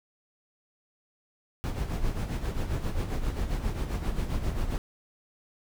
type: noise with tremolo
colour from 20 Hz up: brown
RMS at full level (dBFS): -27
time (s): 1.64-4.78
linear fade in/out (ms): 0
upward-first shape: sine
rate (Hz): 7.5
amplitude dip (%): 60
effects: none